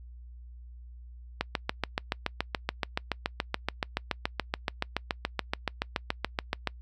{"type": "click train", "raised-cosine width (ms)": 0.3, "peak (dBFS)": -11, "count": 38, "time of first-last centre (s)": [1.41, 6.673], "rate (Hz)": 7.03, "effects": ["noise-tail reverb RT60 0.1 s tail -26 dB re dry", "added 60 Hz sine -44 dBFS peak until 6.81 s"]}